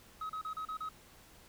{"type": "tone bursts", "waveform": "sine", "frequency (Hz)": 1273, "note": "D#6", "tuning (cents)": 39, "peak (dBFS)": -34, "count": 6, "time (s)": [0.21, 0.89], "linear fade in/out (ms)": 5, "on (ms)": 85, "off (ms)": 34, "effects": ["tanh soft clip ceiling -36 dBFS", "pink hiss -59 dBFS RMS until 1.48 s"]}